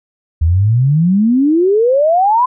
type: exponential sweep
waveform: sine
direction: up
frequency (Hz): 76.5 to 1030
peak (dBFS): -8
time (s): 0.41-2.46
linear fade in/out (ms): 10
effects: none